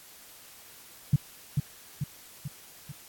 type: tone with echo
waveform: sine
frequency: 142.4 Hz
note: C#3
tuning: 47 cents sharp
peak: -16 dBFS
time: 1.13-1.16 s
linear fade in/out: 5 ms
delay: 440 ms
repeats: 4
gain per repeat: -5 dB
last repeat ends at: 2.92 s
effects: white hiss -51 dBFS RMS until 3.08 s + AAC 64 kbps